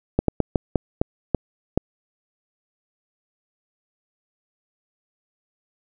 slowing click train, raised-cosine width 2 ms, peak -4 dBFS, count 8, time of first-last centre 0.19-1.776 s, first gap 93 ms, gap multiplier 1.29, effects none

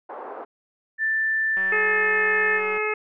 white band-pass noise, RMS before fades -36 dBFS, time 0.09-0.45 s, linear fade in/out 10 ms, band 390 to 1000 Hz, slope 24 dB/octave
sine tone, 1770 Hz, A6, 10 cents sharp, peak -20 dBFS, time 0.98-2.61 s, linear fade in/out 50 ms
click train, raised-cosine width 0.5 ms, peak -24 dBFS, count 230, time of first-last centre 1.57-2.775 s, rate 190 Hz
harmonic tone, 427 Hz, G#4, 48 cents sharp, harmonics 1 / 2 / 3 / 4 / 5 / 6, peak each -26 / -34 / -30 / -33 / -28 / -30 dBFS, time 1.72-2.94 s, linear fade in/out 5 ms
effects none

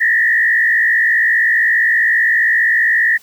sine tone with frequency modulation, 1846 Hz, A#6, 17 cents flat, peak -10 dBFS, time 0-3.18 s, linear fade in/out 20 ms, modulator 57.6 Hz, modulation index 1.6, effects white hiss -47 dBFS RMS until 3.22 s

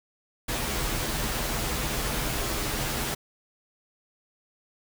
pink noise with comb filter, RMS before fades -29 dBFS, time 0.48-3.15 s, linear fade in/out 10 ms, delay 11 ms, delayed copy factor -0.6, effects none

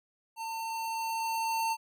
square tone with level ramp, 902 Hz, A5, 43 cents sharp, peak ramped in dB -36 to -28 dBFS, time 0.36-1.77 s, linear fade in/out 50 ms, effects none

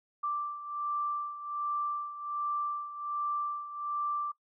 sine beating tone pair, 1174.7 / 1176 Hz, D6 / D6, 0 / +2 cents, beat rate 1.3 Hz, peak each -33 / -38 dBFS, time 0.23-4.32 s, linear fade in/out 10 ms, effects noise-tail reverb RT60 0.1 s tail -19 dB re dry

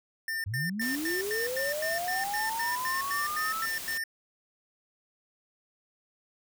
square tone bursts, 1801 Hz, A6, 40 cents sharp, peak -31 dBFS, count 15, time 0.28-4.038 s, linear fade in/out 2 ms, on 160 ms, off 97 ms
sine linear sweep, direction up, 90 to 1343 Hz, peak -31 dBFS, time 0.46-3.66 s, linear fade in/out 10 ms
white noise, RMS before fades -39 dBFS, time 0.81-3.98 s, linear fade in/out 5 ms
effects none

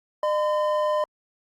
triangle tone pair together, 605.9 / 1019 Hz, D#5 / C6, -46 / -46 cents, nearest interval major sixth, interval 900 cents, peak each -20 / -24 dBFS, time 0.23-1.04 s, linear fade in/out 2 ms, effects Opus 48 kbps

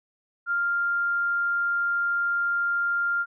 sine tone, 1396.9 Hz, F6, in tune, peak -22 dBFS, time 0.46-3.26 s, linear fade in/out 50 ms, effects none

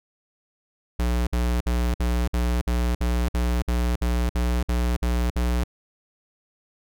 square tone bursts, 60.1 Hz, B1, 46 cents flat, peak -21 dBFS, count 14, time 0.99-5.638 s, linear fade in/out 5 ms, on 280 ms, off 56 ms, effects none

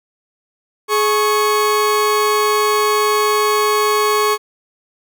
40% pulse tone pair together, 421.2 / 1100 Hz, G#4 / C#6, +24 / -14 cents, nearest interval octave + perfect fourth, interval 1662 cents, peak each -15 dBFS, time 0.88-4.38 s, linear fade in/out 50 ms, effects none

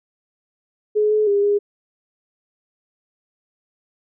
sine tone with pitch steps, 423.1 / 427.2 / 404.2 / 409.5 Hz, G#4 / G#4 / G#4 / G#4, +32 / +49 / -47 / -24 cents, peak -14 dBFS, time 0.95-1.59 s, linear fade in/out 20 ms, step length 160 ms, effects none

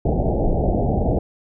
pink low-pass noise, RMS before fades -19 dBFS, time 0.05-1.19 s, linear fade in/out 5 ms, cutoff 800 Hz, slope 96 dB/octave, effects none

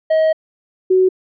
triangle / sine tone pair in turn, 634 / 373.1 Hz, D#5 / F#4, +32 / +14 cents, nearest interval major sixth, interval 918 cents, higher first, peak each -9 dBFS, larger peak neither, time 0.1-0.33 / 0.9-1.09 s, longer first, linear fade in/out 10 ms, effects resampled to 11025 Hz

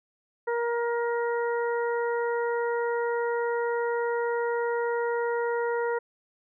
harmonic tone, 471.7 Hz, A#4, 20 cents sharp, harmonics 1 / 2 / 3 / 4, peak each -26 / -32 / -36 / -38 dBFS, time 0.47-5.99 s, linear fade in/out 10 ms, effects none

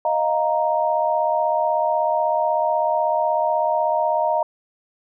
sine chord, Eb suspended second, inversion none, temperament equal, 622.3 / 698.5 / 932.3 Hz, Eb5 / F5 / Bb5, 0 / 0 / 0 cents, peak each -21 / -23 / -21 dBFS, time 0.05-4.43 s, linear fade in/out 2 ms, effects none

